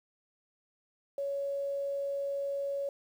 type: tone with quantisation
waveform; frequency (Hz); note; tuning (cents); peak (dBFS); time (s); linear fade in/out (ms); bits
sine; 559; C#5; +14; -31; 1.18-2.89; 2; 10
effects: none